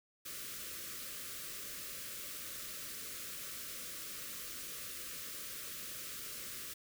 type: band-stop noise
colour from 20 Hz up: white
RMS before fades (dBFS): -45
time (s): 0.25-6.74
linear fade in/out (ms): 10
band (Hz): 620 to 1100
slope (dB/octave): 96
effects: none